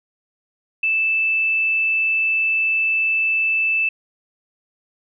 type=tone; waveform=sine; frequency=2637 Hz; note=E7; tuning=in tune; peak=-16 dBFS; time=0.83-3.89 s; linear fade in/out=5 ms; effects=none